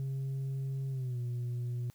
sine tone with pitch glide, 134.9 to 121.58 Hz, C#3 to B2, -47 to -27 cents, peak -30 dBFS, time 0-1.9 s, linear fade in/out 0 ms, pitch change -180 cents, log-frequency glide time 0.9-1.18 s, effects tanh soft clip ceiling -32 dBFS + white hiss -67 dBFS RMS until 1.94 s

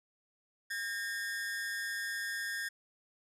45% pulse ring-modulated tone, 1720 Hz, A6, 40 cents flat, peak -32 dBFS, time 0.7-2.69 s, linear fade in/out 10 ms, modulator 108 Hz, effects resampled to 32000 Hz

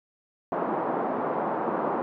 white band-pass noise, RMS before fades -28 dBFS, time 0.52-2.02 s, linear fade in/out 0 ms, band 190 to 1000 Hz, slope 24 dB/octave, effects none

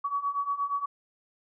sine beating tone pair, 1127 / 1135.5 Hz, C#6 / C#6, +28 / +41 cents, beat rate 8.5 Hz, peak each -32 / -29 dBFS, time 0.04-0.86 s, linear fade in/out 10 ms, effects none

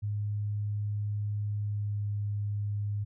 sine tone with pitch glide, 103.83 to 102.99 Hz, G#2 to G#2, 0 to -14 cents, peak -29 dBFS, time 0.02-3.05 s, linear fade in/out 20 ms, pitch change -14 cents, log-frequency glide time 1.58-2.07 s, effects none

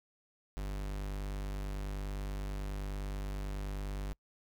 45% pulse tone, 49.43 Hz, G1, 15 cents sharp, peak -36 dBFS, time 0.57-4.13 s, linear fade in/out 0 ms, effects noise-tail reverb RT60 0.1 s tail -26 dB re dry

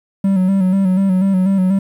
triangle tone with vibrato, 190 Hz, F#3, 46 cents sharp, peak -9 dBFS, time 0.24-1.79 s, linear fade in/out 5 ms, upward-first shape square, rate 4.1 Hz, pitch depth 46 cents each way, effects 8-bit

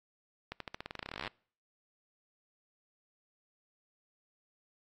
accelerating click train, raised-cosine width 0.3 ms, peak -23 dBFS, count 24, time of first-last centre 0.52-1.276 s, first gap 83 ms, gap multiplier 0.9, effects noise-tail reverb RT60 0.5 s tail -25 dB re dry + AAC 48 kbps

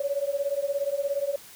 sine beating tone pair, 554.4 / 571.4 Hz, C#5 / D5, 0 / -48 cents, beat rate 17 Hz, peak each -28 dBFS, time 0-1.36 s, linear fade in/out 5 ms, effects white hiss -48 dBFS RMS until 1.55 s

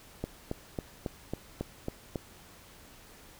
click train, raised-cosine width 2 ms, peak -19 dBFS, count 8, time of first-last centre 0.24-2.158 s, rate 3.65 Hz, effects pink hiss -54 dBFS RMS until 3.39 s

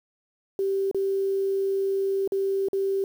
sine tone with dropouts, 390 Hz, G4, 9 cents flat, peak -22 dBFS, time 0.59-3.04 s, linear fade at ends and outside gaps 1 ms, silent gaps 0.913-0.946 / 2.276-2.321 / 2.685-2.731 s, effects 8-bit

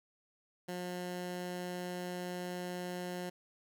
15% pulse tone, 179.1 Hz, F3, 44 cents sharp, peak -32 dBFS, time 0.68-3.3 s, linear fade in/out 10 ms, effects none

